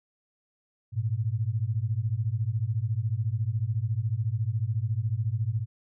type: beating tone pair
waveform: sine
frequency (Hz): 103.83 / 117.83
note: G#2 / A#2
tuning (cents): 0 / +19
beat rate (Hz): 14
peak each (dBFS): -28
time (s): 0.92-5.66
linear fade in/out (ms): 50
effects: none